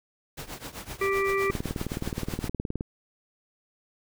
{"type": "noise with tremolo", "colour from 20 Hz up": "pink", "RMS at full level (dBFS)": -36, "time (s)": [0.37, 2.49], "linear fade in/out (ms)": 10, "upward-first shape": "triangle", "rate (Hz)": 7.8, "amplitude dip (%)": 90}
{"type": "harmonic tone", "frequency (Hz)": 392, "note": "G4", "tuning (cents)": 0, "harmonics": [1, 3, 5, 6], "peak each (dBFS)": [-25, -30, -32, -33], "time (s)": [1.01, 1.51], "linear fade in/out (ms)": 5}
{"type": "click train", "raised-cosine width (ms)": 3, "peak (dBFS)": -17, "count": 26, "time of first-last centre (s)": [1.5, 2.809], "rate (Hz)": 19.1}
{"effects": []}